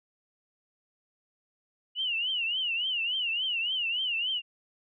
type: tone with vibrato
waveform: sine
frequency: 2890 Hz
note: F#7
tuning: 41 cents flat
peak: -27 dBFS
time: 1.95-4.42 s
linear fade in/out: 50 ms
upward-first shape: triangle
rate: 3.5 Hz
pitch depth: 170 cents each way
effects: none